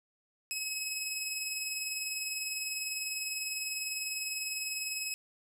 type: tone with tremolo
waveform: 15% pulse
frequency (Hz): 2563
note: E7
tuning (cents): -49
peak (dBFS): -25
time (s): 0.51-5.14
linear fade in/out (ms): 0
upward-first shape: triangle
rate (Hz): 20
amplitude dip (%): 45
effects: none